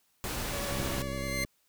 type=noise; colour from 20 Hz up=pink; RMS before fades=-35 dBFS; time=0.24-1.02 s; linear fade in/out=0 ms
type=tone with vibrato; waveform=sawtooth; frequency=567 Hz; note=C#5; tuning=39 cents sharp; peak=-34 dBFS; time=0.52-1.45 s; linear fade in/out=5 ms; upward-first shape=square; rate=9.9 Hz; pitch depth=20 cents each way
type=tone with exponential growth; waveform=sawtooth; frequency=2090 Hz; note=C7; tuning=2 cents flat; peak=-26 dBFS; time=0.7-1.44 s; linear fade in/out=2 ms; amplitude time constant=160 ms
type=click train; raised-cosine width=3 ms; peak=-25 dBFS; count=50; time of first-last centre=0.71-1.449 s; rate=66.3 Hz
effects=white hiss -71 dBFS RMS until 1.68 s